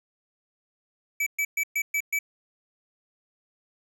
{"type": "tone bursts", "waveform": "square", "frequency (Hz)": 2300, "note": "D7", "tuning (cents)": -37, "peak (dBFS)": -24, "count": 6, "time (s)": [1.2, 2.19], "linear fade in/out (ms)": 5, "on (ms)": 65, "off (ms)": 120, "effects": []}